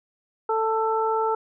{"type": "harmonic tone", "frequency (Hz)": 443.1, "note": "A4", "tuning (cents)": 12, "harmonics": [1, 2, 3], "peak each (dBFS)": [-24, -24, -28], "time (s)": [0.49, 1.35], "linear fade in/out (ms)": 5, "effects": []}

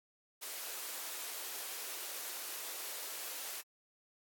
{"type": "high-pass noise", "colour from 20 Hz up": "white", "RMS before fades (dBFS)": -43, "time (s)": [0.41, 3.62], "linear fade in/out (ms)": 20, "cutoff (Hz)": 350, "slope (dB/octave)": 24, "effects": ["AAC 64 kbps"]}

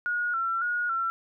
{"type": "tone with vibrato", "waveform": "sine", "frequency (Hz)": 1396.9, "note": "F6", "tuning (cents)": 0, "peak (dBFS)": -25, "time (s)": [0.06, 1.1], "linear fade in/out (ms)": 0, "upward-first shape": "square", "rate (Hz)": 1.8, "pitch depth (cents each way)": 57, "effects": []}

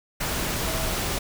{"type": "tone in noise", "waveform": "sine", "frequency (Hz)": 647, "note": "E5", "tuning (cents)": -32, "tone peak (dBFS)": -35, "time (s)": [0.67, 0.92], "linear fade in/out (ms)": 10, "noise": "pink", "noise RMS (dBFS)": -27, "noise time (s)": [0.2, 1.19], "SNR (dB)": -11, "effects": []}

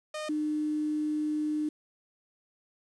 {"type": "tone pair in turn", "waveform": ["sawtooth", "sine"], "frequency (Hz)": [613, 303.3], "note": ["D#5", "D#4"], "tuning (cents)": [-26, -44], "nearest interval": "octave", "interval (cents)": 1218, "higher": "first", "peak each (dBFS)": [-30, -27], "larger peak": "second", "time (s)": [[0.14, 0.29], [0.29, 1.69]], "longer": "second", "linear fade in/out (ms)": 5, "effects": ["resampled to 22050 Hz", "9-bit"]}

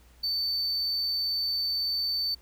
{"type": "tone", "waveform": "triangle", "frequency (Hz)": 4541, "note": "C#8", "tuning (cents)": 41, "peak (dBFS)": -25, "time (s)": [0.23, 2.35], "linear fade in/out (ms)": 10, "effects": ["added 60 Hz sine -54 dBFS peak until 2.41 s", "pink hiss -61 dBFS RMS until 2.41 s"]}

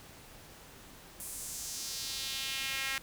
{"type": "tone with high-pass filter sweep", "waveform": "sawtooth", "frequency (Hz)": 269.1, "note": "C4", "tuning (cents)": 49, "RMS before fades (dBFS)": -38, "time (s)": [1.2, 2.98], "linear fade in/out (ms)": 0, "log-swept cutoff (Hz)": [9800, 1900], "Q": 1.8, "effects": ["pink hiss -53 dBFS RMS until 3.02 s"]}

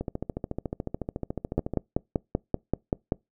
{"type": "two click trains", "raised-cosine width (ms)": 2, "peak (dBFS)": [-17, -10], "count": [25, 9], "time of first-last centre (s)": [[0.01, 1.737], [1.58, 3.121]], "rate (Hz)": [13.9, 5.19], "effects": ["noise-tail reverb RT60 0.2 s tail -26 dB re dry"]}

